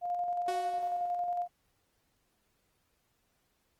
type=tone with tremolo; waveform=sine; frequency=706 Hz; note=F5; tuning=19 cents sharp; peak=-29 dBFS; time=0.01-1.48 s; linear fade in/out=50 ms; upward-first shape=square; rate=11 Hz; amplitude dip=30%
type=tone with exponential decay; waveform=sawtooth; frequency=370 Hz; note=F#4; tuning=in tune; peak=-30 dBFS; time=0.48-1.36 s; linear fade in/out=2 ms; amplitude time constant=190 ms
effects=pink hiss -75 dBFS RMS until 3.79 s + Opus 24 kbps